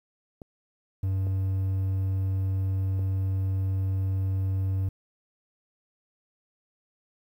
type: clicks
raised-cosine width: 2 ms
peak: -28 dBFS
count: 3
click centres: 0.418 / 1.269 / 2.993 s
type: tone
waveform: triangle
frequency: 95.5 Hz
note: G2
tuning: 45 cents flat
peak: -22 dBFS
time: 1.03-4.89 s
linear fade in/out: 5 ms
effects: 10-bit